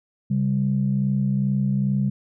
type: tone pair together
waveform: sine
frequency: 135.7 / 198.1 Hz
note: C#3 / G3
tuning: -36 / +18 cents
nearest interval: perfect fifth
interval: 654 cents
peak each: -21 dBFS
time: 0.3-2.1 s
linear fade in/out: 10 ms
effects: tanh soft clip ceiling -11 dBFS